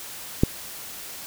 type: click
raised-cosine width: 3 ms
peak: -3 dBFS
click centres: 0.435 s
effects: white hiss -38 dBFS RMS until 1.26 s